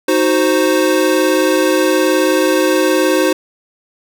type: chord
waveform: square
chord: C diminished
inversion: first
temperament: equal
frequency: 311.1 / 370 / 523.3 Hz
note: Eb4 / Gb4 / C5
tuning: 0 / 0 / 0 cents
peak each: -16 dBFS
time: 0.08-3.33 s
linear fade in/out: 5 ms
effects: none